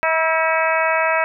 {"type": "harmonic tone with a mistuned harmonic", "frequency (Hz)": 321.6, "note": "E4", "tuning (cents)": -43, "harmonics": [2, 3, 4, 5, 6, 7, 8], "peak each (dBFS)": [-20, -22, -23, -24, -25, -25, -26], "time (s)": [0.03, 1.24], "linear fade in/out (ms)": 0, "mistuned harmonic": 4, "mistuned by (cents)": 33, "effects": []}